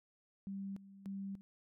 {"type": "tone with tremolo", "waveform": "sine", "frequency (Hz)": 196, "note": "G3", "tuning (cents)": 0, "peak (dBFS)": -40, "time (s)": [0.47, 1.41], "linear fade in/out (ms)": 0, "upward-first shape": "square", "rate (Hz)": 1.7, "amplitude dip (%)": 80, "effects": []}